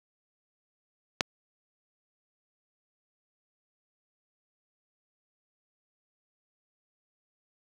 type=click; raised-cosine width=0.2 ms; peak=-5 dBFS; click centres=1.208 s; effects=high-pass 80 Hz 12 dB/octave + 7-bit